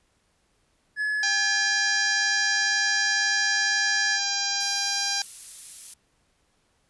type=tone; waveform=triangle; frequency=1704 Hz; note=G#6; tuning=44 cents sharp; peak=-22 dBFS; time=0.96-4.2 s; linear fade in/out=50 ms
type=harmonic tone; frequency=801 Hz; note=G5; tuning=37 cents sharp; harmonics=1 / 2 / 3 / 4 / 5 / 6 / 7 / 8 / 9; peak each=-35 / -33 / -37 / -38 / -33 / -29 / -30 / -35 / -38 dBFS; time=1.23-5.22 s; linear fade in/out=2 ms
type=noise; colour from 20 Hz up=violet; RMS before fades=-36 dBFS; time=4.6-5.94 s; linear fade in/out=5 ms
effects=pink hiss -68 dBFS RMS until 6.89 s + resampled to 24000 Hz